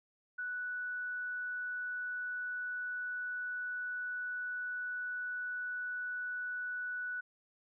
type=tone; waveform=sine; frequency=1480 Hz; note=F#6; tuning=in tune; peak=-36 dBFS; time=0.38-7.21 s; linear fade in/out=10 ms; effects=none